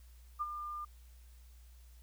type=tone with ADSR envelope; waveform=sine; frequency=1201 Hz; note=D6; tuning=38 cents sharp; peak=-31 dBFS; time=0.39-0.85 s; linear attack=24 ms; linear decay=35 ms; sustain=-8 dB; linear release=7 ms; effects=added 60 Hz sine -54 dBFS peak until 2.02 s + white hiss -68 dBFS RMS until 2.02 s